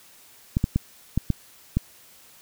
clicks, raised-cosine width 5 ms, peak -8 dBFS, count 6, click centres 0.569 / 0.641 / 0.76 / 1.176 / 1.303 / 1.77 s, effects white hiss -52 dBFS RMS until 2.41 s

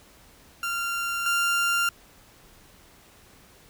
30% pulse tone pair in turn, 1386 / 1391 Hz, F6 / F6, -14 / -7 cents, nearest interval unison, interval 7 cents, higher second, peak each -24 / -19 dBFS, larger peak second, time 0.63-1.26 / 1.26-1.89 s, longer neither, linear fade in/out 2 ms, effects pink hiss -54 dBFS RMS until 3.69 s

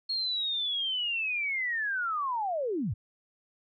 sine linear sweep, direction down, 4303 to 77.2 Hz, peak -28 dBFS, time 0.09-2.94 s, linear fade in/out 10 ms, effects none

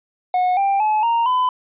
triangle tone with pitch steps, 729 / 790.4 / 857 / 929.2 / 1007.4 Hz, F#5 / G5 / A5 / A#5 / B5, -26 / +14 / -46 / -6 / +34 cents, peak -13 dBFS, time 0.34-1.49 s, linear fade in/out 2 ms, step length 230 ms, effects resampled to 8000 Hz

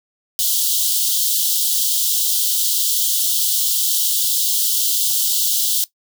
white high-pass noise, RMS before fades -18 dBFS, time 0.39-5.84 s, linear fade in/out 0 ms, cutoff 3000 Hz, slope 96 dB/octave, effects noise-tail reverb RT60 0.1 s tail -17 dB re dry

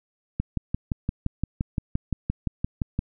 click train, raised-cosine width 5 ms, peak -12 dBFS, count 16, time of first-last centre 0.4-2.991 s, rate 5.79 Hz, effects none

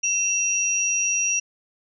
sine tone pair together, 2702 / 5752 Hz, E7 / F#8, +42 / -50 cents, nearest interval octave + minor second, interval 1308 cents, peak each -25 / -21 dBFS, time 0.03-1.4 s, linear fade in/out 10 ms, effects none

